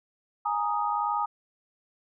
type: chord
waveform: sine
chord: Ab suspended second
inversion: none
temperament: equal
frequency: 830.6 / 932.3 / 1244.5 Hz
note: Ab5 / Bb5 / Eb6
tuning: 0 / 0 / 0 cents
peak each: -29 / -30 / -29 dBFS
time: 0.45-1.26 s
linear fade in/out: 10 ms
effects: none